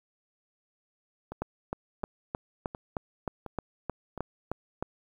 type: two click trains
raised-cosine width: 1 ms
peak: -17 / -24 dBFS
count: 12 / 5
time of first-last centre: 1.42-4.826 / 1.32-4.177 s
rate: 3.23 / 1.4 Hz
effects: 9-bit